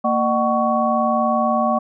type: tone cluster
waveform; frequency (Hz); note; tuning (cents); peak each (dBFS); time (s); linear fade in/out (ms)
sine; 230.2 / 606 / 752 / 1117; A#3 / D#5 / F#5 / C#6; -22 / -46 / +28 / +13; -21; 0.04-1.79; 10
effects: none